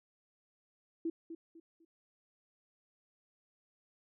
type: tone with echo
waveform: sine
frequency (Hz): 330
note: E4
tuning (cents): +2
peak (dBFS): -32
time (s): 1.05-1.1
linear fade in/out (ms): 5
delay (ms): 250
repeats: 3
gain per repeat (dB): -10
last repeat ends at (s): 1.85
effects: none